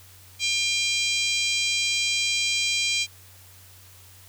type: harmonic tone with a mistuned harmonic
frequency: 799 Hz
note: G5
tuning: 33 cents sharp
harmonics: 3 / 4 / 5 / 6 / 7 / 8 / 9 / 10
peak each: -26 / -28 / -30 / -32 / -33 / -34 / -35 / -36 dBFS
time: 0.39-3.07 s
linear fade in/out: 50 ms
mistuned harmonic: 8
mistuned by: +18 cents
effects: added 93 Hz sine -51 dBFS peak until 4.28 s + white hiss -51 dBFS RMS until 4.28 s